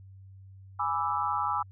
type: chord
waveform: sine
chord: E dominant seventh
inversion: first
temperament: equal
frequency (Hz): 830.6 / 987.8 / 1174.7 / 1318.5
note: G#5 / B5 / D6 / E6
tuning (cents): 0 / 0 / 0 / 0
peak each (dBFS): -32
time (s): 0.79-1.63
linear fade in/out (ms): 10
effects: added 96 Hz sine -47 dBFS peak until 1.71 s